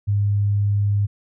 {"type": "tone", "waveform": "sine", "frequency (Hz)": 101.9, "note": "G#2", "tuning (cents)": -32, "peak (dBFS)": -16, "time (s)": [0.07, 1.07], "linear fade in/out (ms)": 20, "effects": []}